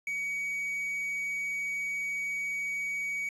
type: tone with quantisation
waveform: triangle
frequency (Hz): 2257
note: C#7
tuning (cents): +31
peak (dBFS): -29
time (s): 0.07-3.29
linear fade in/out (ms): 2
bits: 9
effects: resampled to 32000 Hz